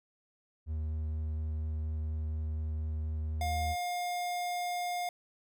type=tone with vibrato; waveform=triangle; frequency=77.7 Hz; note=D#2; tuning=2 cents flat; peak=-30 dBFS; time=0.66-3.76 s; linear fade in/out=50 ms; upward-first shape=sine; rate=4.2 Hz; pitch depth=8 cents each way
type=tone; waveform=square; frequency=710 Hz; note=F5; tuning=28 cents sharp; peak=-33 dBFS; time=3.41-5.09 s; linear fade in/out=2 ms
effects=none